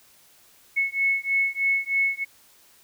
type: beating tone pair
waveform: sine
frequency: 2196 / 2199.2 Hz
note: C#7 / C#7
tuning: -17 / -14 cents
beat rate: 3.2 Hz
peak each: -24 dBFS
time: 0.76-2.25 s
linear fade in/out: 20 ms
effects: white hiss -56 dBFS RMS until 2.83 s